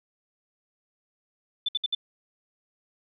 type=tone bursts; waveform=sine; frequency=3520 Hz; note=A7; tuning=in tune; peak=-23 dBFS; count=4; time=1.66-1.95 s; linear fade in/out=5 ms; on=26 ms; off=62 ms; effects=none